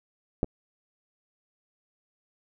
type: clicks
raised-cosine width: 2 ms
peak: -10 / -30 dBFS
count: 2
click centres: 0.431 / 0.444 s
effects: none